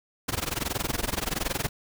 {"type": "noise with amplitude modulation", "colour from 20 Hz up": "pink", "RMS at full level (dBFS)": -26, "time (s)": [0.28, 1.69], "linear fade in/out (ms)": 10, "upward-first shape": "sine", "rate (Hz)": 21.3, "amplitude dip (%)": 95, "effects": []}